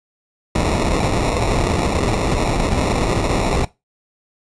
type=noise with sample-and-hold; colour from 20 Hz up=pink; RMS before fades=-18 dBFS; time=0.55-3.65 s; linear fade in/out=5 ms; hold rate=1575 Hz; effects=noise-tail reverb RT60 0.2 s tail -18 dB re dry + resampled to 22050 Hz